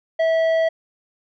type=tone with tanh clipping; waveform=sine; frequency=651 Hz; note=E5; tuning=22 cents flat; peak=-17 dBFS; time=0.19-0.69 s; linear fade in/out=10 ms; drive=9 dB; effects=none